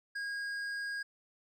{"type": "tone with hard clipping", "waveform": "triangle", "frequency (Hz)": 1633, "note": "G#6", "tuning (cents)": -30, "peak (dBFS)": -37, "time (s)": [0.15, 1.03], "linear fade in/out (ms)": 10, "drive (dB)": 11, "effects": []}